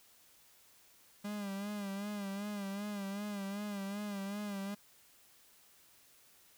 45% pulse tone with vibrato, 201.8 Hz, G#3, 49 cents flat, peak -38 dBFS, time 1.24-4.75 s, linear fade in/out 10 ms, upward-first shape sine, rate 2.6 Hz, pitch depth 60 cents each way, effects white hiss -64 dBFS RMS until 6.57 s

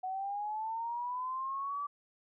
sine linear sweep, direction up, 740 to 1161 Hz, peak -34 dBFS, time 0.03-1.87 s, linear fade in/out 10 ms, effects none

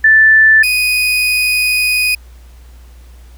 sine / 35% pulse tone pair in turn, 1760 / 2489 Hz, A6 / D#7, 0 / 0 cents, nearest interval tritone, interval 600 cents, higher second, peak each -4 / -9 dBFS, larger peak first, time 0.04-0.63 / 0.63-2.15 s, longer second, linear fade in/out 5 ms, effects added 60 Hz sine -35 dBFS peak until 3.37 s + pink hiss -49 dBFS RMS until 3.37 s

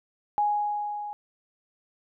sine tone with level ramp, 830.6 Hz, G#5, in tune, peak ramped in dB -20 to -33 dBFS, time 0.38-1.13 s, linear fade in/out 0 ms, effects none

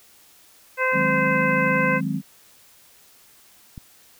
harmonic tone, 516 Hz, C5, 24 cents flat, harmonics 1 / 2 / 3 / 4 / 5, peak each -24 / -25 / -24 / -25 / -29 dBFS, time 0.77-2.01 s, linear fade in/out 50 ms
sine chord, Ab dominant seventh, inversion second, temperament equal, 155.56 / 185 / 207.7 / 261.6 Hz, Eb3 / Gb3 / Ab3 / C4, 0 / 0 / 0 / 0 cents, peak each -28 dBFS, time 0.92-2.22 s, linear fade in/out 50 ms
click, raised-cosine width 5 ms, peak -24 dBFS, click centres 3.778 s
effects white hiss -53 dBFS RMS until 4.19 s

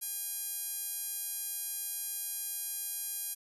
5% pulse tone with band-pass filter, 813 Hz, G#5, 37 cents flat, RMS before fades -38 dBFS, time 0.01-3.35 s, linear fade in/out 20 ms, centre 12000 Hz, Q 3, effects none

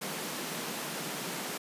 pink high-pass noise, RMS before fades -37 dBFS, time 0.01-1.58 s, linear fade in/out 10 ms, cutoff 150 Hz, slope 48 dB/octave, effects resampled to 32000 Hz

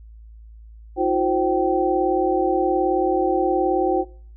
sine tone cluster, 322.7 / 361.5 / 525 / 772 Hz, E4 / F#4 / C5 / G5, -37 / -40 / +6 / -27 cents, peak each -24 / -21 / -25 / -22 dBFS, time 0.96-4.05 s, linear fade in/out 50 ms, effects noise-tail reverb RT60 0.5 s tail -22 dB re dry + added 55 Hz sine -40 dBFS peak until 4.36 s

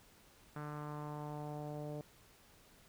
sawtooth tone with low-pass filter sweep, 148.9 Hz, D3, 24 cents sharp, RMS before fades -44 dBFS, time 0.56-2.01 s, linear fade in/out 0 ms, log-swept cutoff 1400 to 570 Hz, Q 2.8, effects pink hiss -64 dBFS RMS until 2.88 s

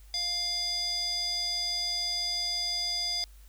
square tone with band-pass filter, 699 Hz, F5, 1 cent sharp, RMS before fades -31 dBFS, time 0.14-3.24 s, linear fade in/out 0 ms, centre 4700 Hz, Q 6.6, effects added 50 Hz sine -49 dBFS peak until 3.48 s + white hiss -62 dBFS RMS until 3.48 s

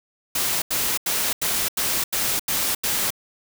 white noise bursts, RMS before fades -23 dBFS, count 8, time 0.35-3.105 s, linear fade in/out 5 ms, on 270 ms, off 85 ms, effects none

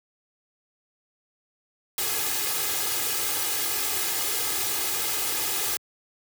white noise with comb filter, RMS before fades -27 dBFS, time 1.98-5.77 s, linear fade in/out 2 ms, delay 2.4 ms, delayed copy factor +1, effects high-pass 100 Hz 12 dB/octave

